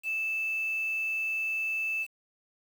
sine tone with quantisation, 2635 Hz, E7, 1 cent flat, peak -28 dBFS, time 0.03-2.07 s, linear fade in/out 50 ms, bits 8, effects none

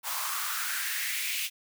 white noise with high-pass filter sweep, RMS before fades -32 dBFS, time 0.03-1.5 s, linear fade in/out 50 ms, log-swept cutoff 900 to 2700 Hz, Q 3.7, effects none

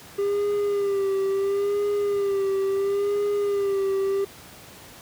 triangle tone with vibrato, 399.2 Hz, G4, 32 cents sharp, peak -19 dBFS, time 0.18-4.25 s, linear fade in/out 10 ms, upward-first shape sine, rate 0.73 Hz, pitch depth 46 cents each way, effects pink hiss -45 dBFS RMS until 5.01 s + high-pass 80 Hz 12 dB/octave

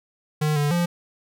square tone with pitch steps, 152.2 / 146 / 173.5 Hz, D#3 / D3 / F3, -38 / -10 / -11 cents, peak -20 dBFS, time 0.41-0.86 s, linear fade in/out 10 ms, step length 150 ms, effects none

